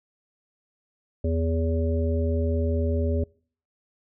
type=harmonic tone with a mistuned harmonic; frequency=82 Hz; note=E2; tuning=9 cents flat; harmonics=1 / 3 / 5 / 7; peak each=-23 / -30 / -31 / -32 dBFS; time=1.24-3.24 s; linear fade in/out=5 ms; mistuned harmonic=7; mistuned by=-15 cents; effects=noise-tail reverb RT60 0.5 s tail -26 dB re dry